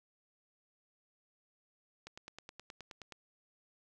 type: click train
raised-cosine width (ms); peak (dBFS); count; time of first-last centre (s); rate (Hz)
0.2; -30; 11; 2.07-3.123; 9.5
effects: none

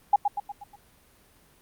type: tone with echo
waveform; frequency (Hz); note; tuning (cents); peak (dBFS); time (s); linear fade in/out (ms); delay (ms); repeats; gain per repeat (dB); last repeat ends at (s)
sine; 816; G#5; -31; -14; 0.13-0.16; 5; 120; 5; -6; 0.76
effects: pink hiss -59 dBFS RMS until 1.61 s + Opus 32 kbps

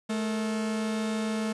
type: tone pair together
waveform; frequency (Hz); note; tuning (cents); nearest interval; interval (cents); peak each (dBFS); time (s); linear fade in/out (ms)
45% pulse; 216.2 / 459.3; A3 / A#4; -30 / -26; octave + minor second; 1304; -28 / -36; 0.09-1.53; 10
effects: resampled to 24000 Hz + 9-bit

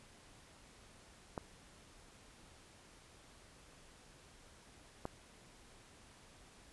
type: clicks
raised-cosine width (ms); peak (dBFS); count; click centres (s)
1; -25; 2; 1.378 / 5.054
effects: pink hiss -61 dBFS RMS until 6.72 s + resampled to 24000 Hz

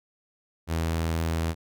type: tone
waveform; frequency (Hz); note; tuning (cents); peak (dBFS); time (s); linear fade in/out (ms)
sawtooth; 81.9; E2; -11; -21; 0.67-1.55; 50
effects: none

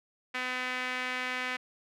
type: tone with band-pass filter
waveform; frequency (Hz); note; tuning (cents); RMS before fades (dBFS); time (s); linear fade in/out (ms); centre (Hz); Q
sawtooth; 253.1; B3; +43; -34; 0.34-1.57; 10; 2100; 2.1
effects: none

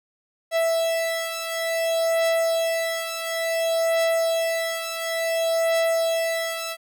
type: beating tone pair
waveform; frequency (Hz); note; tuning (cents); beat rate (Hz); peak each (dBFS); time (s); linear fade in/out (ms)
45% pulse; 659.3 / 659.87; E5 / E5; 0 / +2; 0.57; -23 / -26; 0.51-6.77; 50
effects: none

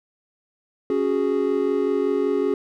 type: chord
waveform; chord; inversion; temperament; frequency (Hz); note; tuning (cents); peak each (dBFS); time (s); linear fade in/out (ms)
triangle; C# suspended fourth; none; equal; 277.2 / 370 / 415.3; C#4 / F#4 / G#4; 0 / 0 / 0; -23 / -22 / -20; 0.9-2.54; 2
effects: none

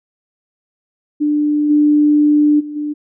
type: tone with level steps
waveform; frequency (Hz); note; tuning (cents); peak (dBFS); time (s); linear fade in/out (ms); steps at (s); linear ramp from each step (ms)
sine; 297; D4; +20; -12 / -8 / -24 / -18; 1.2-2.94; 20; 1.69 / 2.59 / 2.75; 20
effects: none

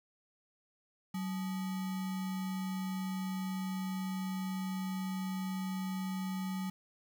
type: tone with sample-and-hold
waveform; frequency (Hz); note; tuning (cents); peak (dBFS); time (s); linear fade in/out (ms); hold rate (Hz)
sine; 188; F#3; +28; -34; 1.14-6.7; 5; 1050
effects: none

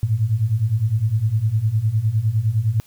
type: beating tone pair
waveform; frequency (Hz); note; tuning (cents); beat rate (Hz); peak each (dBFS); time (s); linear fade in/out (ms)
sine; 103.83 / 113.63; G#2 / A#2; 0 / -44; 9.8; -21 / -18; 0.03-2.8; 0
effects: white hiss -53 dBFS RMS until 2.86 s

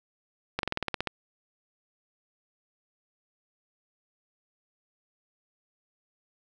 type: slowing click train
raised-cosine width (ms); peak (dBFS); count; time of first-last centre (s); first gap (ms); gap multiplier
0.3; -12; 10; 0.59-1.073; 42; 1.06
effects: none

